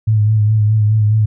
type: tone with vibrato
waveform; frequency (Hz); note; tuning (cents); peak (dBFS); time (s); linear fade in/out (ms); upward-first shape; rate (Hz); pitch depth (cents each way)
sine; 107.3; A2; -43; -9; 0.07-1.26; 10; sine; 4.8; 39
effects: none